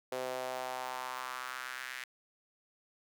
sawtooth tone with high-pass filter sweep, 128.1 Hz, C3, 36 cents flat, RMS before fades -40 dBFS, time 0.12-2.04 s, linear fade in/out 2 ms, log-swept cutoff 490 to 1900 Hz, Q 2.7, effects none

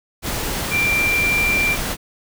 sine tone in noise, 2364 Hz, D7, 11 cents sharp, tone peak -16 dBFS, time 0.7-1.77 s, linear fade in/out 50 ms, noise pink, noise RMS -24 dBFS, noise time 0.22-1.97 s, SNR +5 dB, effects none

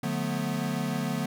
square chord, B half-diminished seventh, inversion first, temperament equal with one note detuned, 146.83 / 179.11 / 220 / 246.9 Hz, D3 / F3 / A3 / B3, 0 / +44 / 0 / 0 cents, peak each -34 dBFS, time 0.03-1.26 s, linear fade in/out 5 ms, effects none

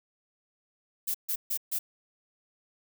violet noise bursts, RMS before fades -30 dBFS, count 4, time 1.07-1.79 s, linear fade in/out 10 ms, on 75 ms, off 140 ms, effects none

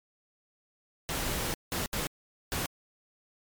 pink noise bursts at uneven times, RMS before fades -32 dBFS, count 4, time 1.09-1.54 / 1.72-1.86 / 1.93-2.07 / 2.52-2.66 s, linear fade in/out 0 ms, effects MP3 96 kbps

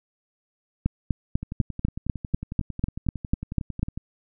two click trains, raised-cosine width 5 ms, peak -9 / -19 dBFS, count 13 / 29, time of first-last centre 0.86-3.83 / 1.43-3.975 s, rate 4.04 / 11 Hz, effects none

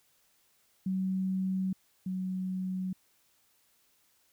sine tone pair in turn, 188.6 / 186.22 Hz, F#3 / F#3, +33 / +11 cents, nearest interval unison, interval 22 cents, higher first, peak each -28 / -31 dBFS, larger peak first, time 0.86-1.73 / 2.06-2.93 s, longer neither, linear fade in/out 5 ms, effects white hiss -69 dBFS RMS until 4.32 s

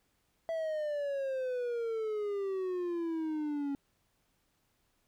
triangle exponential sweep, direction down, 662 to 277.2 Hz, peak -30 dBFS, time 0.49-3.75 s, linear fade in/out 0 ms, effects pink hiss -75 dBFS RMS until 5.07 s

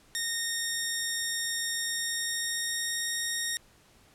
10% pulse tone with pitch glide, 1847 to 1860.9 Hz, A#6 to A#6, -16 to -3 cents, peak -20 dBFS, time 0.15-3.57 s, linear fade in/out 0 ms, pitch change +13 cents, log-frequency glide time 1.75-3.1 s, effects pink hiss -60 dBFS RMS until 4.14 s + low-pass 12000 Hz 12 dB/octave

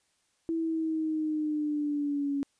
sine linear sweep, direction down, 329.6 to 279 Hz, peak -27 dBFS, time 0.49-2.43 s, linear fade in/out 0 ms, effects white hiss -72 dBFS RMS until 2.59 s + resampled to 22050 Hz

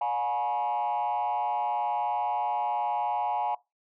sine tone with frequency modulation, 839 Hz, G#5, 17 cents sharp, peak -24 dBFS, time 0.01-3.55 s, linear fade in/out 5 ms, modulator 123 Hz, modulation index 1.1, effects noise-tail reverb RT60 0.2 s tail -21 dB re dry + tanh soft clip ceiling -23 dBFS

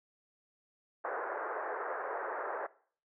pink band-pass noise, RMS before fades -38 dBFS, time 1.04-2.67 s, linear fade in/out 10 ms, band 400 to 1700 Hz, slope 48 dB/octave, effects noise-tail reverb RT60 0.5 s tail -20 dB re dry

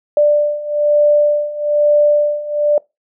sine beating tone pair, 590 / 591.1 Hz, D5 / D5, +8 / +11 cents, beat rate 1.1 Hz, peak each -15 / -12 dBFS, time 0.17-2.78 s, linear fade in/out 2 ms, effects noise-tail reverb RT60 0.2 s tail -23 dB re dry

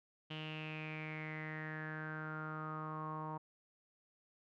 sawtooth tone with low-pass filter sweep, 155.6 Hz, D#3, in tune, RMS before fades -44 dBFS, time 0.3-3.38 s, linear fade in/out 10 ms, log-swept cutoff 3000 to 980 Hz, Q 8.6, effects none

